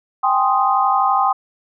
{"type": "chord", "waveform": "sine", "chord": "Ab major seventh", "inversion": "third", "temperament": "equal with one note detuned", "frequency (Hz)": [784, 835.9, 1046.5, 1244.5], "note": ["G5", "Ab5", "C6", "Eb6"], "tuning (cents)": [0, 11, 0, 0], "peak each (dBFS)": [-17, -23, -18, -19], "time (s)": [0.23, 1.33], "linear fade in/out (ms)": 10, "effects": []}